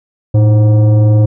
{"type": "tone with frequency modulation", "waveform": "sine", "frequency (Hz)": 110, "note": "A2", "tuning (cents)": 0, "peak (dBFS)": -3, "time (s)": [0.34, 1.26], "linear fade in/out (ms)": 10, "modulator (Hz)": 418, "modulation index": 0.38, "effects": ["tanh soft clip ceiling -3 dBFS"]}